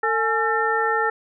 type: harmonic tone with a mistuned harmonic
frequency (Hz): 450.4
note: A4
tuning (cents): +40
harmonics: 1 / 2 / 3 / 4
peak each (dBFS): -24 / -24 / -24 / -24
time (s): 0.03-1.1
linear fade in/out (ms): 5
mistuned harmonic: 2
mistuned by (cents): -110
effects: none